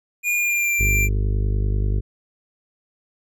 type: tone with pitch glide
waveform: square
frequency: 2429 to 2365 Hz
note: D#7 to D7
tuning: -42 to +12 cents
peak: -19 dBFS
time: 0.23-1.09 s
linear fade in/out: 50 ms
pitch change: -46 cents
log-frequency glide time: 0.34-0.74 s
type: harmonic tone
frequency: 50.3 Hz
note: G1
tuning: 45 cents sharp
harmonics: 1 / 2 / 3 / 4 / 5 / 6 / 7 / 8 / 9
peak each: -19 / -23 / -38 / -35 / -42 / -42 / -39 / -38 / -43 dBFS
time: 0.79-2.01 s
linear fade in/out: 20 ms
effects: none